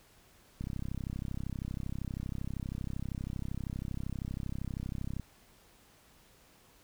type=click train; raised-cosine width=5 ms; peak=-25 dBFS; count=151; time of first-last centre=0.61-5.197 s; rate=32.7 Hz; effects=pink hiss -62 dBFS RMS until 6.83 s